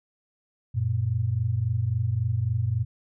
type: tone pair together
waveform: sine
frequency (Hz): 94.1 / 117.75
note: F#2 / A#2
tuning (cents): +30 / +18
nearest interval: major third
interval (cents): 388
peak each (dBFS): -27 / -24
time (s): 0.74-2.85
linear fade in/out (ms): 20
effects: none